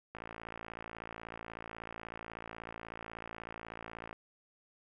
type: click train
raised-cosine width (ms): 0.5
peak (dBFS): -28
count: 225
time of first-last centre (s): 0.15-4.129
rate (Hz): 56.3
effects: none